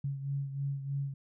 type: beating tone pair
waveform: sine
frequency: 138.59 / 141.79 Hz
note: C#3 / C#3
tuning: 0 / +40 cents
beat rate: 3.2 Hz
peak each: -33 / -40 dBFS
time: 0.04-1.14 s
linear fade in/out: 5 ms
effects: none

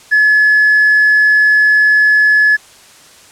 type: tone with hard clipping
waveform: triangle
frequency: 1709 Hz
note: G#6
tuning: 49 cents sharp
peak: -6 dBFS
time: 0.11-2.57 s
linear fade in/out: 20 ms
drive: 2 dB
effects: white hiss -41 dBFS RMS until 3.31 s + low-pass 9000 Hz 12 dB/octave

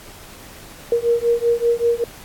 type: beating tone pair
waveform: sine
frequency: 467.9 / 473.1 Hz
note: A#4 / A#4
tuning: +6 / +26 cents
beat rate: 5.2 Hz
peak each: -18 dBFS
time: 0.92-2.04 s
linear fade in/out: 2 ms
effects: pink hiss -41 dBFS RMS until 2.24 s + AAC 64 kbps

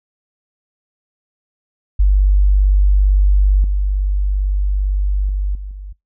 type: tone with level steps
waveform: sine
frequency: 48.87 Hz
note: G1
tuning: 5 cents flat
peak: -8 / -13 / -15 / -24 / -27 dBFS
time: 1.99-5.93 s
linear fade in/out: 10 ms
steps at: 3.64 / 5.29 / 5.55 / 5.71 s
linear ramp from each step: 2 ms
effects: noise-tail reverb RT60 0.2 s tail -25 dB re dry

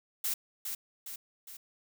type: noise with echo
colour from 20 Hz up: blue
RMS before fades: -32 dBFS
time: 0.24-0.34 s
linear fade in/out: 5 ms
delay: 410 ms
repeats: 3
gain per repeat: -5 dB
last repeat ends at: 1.57 s
effects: none

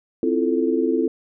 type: chord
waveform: sine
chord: F major seventh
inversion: second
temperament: equal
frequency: 261.6 / 329.6 / 349.2 / 440 Hz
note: C4 / E4 / F4 / A4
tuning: 0 / 0 / 0 / 0 cents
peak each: -23 / -22 / -24 / -23 dBFS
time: 0.23-1.08 s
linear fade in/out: 2 ms
effects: none

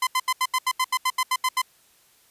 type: tone bursts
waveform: sawtooth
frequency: 1025 Hz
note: C6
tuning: 36 cents flat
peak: -16 dBFS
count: 13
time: 0.02-1.618 s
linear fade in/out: 5 ms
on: 50 ms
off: 79 ms
effects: white hiss -59 dBFS RMS until 2.3 s + resampled to 32000 Hz

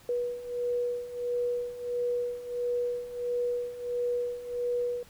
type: beating tone pair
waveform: sine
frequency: 484.8 / 486.3 Hz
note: B4 / B4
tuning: -32 / -27 cents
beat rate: 1.5 Hz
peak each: -34 / -30 dBFS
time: 0.09-5.03 s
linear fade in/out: 2 ms
effects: pink hiss -56 dBFS RMS until 5.09 s

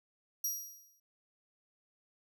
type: tone with exponential decay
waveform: 20% pulse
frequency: 5730 Hz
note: F8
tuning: 44 cents sharp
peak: -25 dBFS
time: 0.44-1 s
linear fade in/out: 5 ms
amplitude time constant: 120 ms
effects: none

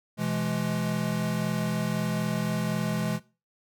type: tone cluster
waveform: square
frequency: 125.5 / 167.1 / 211 Hz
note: B2 / E3 / G#3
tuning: +28 / +24 / +28 cents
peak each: -34 / -31 / -30 dBFS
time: 0.17-3.2 s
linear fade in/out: 50 ms
effects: noise-tail reverb RT60 0.3 s tail -18 dB re dry

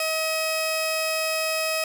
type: tone pair together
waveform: sawtooth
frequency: 636 / 2544 Hz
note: D#5 / D#7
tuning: +38 / +38 cents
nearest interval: 2 octaves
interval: 2400 cents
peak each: -22 dBFS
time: 0-1.84 s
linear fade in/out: 2 ms
effects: none

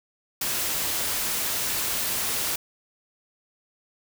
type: noise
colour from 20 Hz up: white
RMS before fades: -27 dBFS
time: 0.41-2.56 s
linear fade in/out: 5 ms
effects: none

